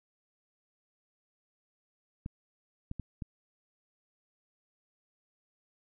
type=clicks; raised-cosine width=5 ms; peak=-25 dBFS; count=4; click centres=2.261 / 2.914 / 2.997 / 3.222 s; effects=none